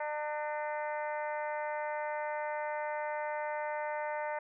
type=harmonic tone with a mistuned harmonic; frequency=300 Hz; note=D4; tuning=37 cents sharp; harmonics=2 / 3 / 4 / 5 / 6 / 7 / 8; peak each=-37 / -37 / -49 / -45 / -46 / -46 / -56 dBFS; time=0-4.39 s; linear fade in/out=5 ms; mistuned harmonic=7; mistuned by=-39 cents; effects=none